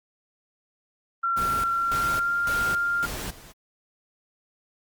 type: tone with pitch glide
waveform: sine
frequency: 1366 to 1397.1 Hz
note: F6 to F6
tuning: -39 to 0 cents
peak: -22 dBFS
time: 1.23-3.06 s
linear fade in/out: 10 ms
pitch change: +39 cents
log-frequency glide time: 1.75-2.42 s
type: noise with tremolo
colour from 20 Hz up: pink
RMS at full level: -33 dBFS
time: 1.36-3.53 s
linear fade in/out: 20 ms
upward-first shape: square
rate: 1.8 Hz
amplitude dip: 80%
effects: Opus 24 kbps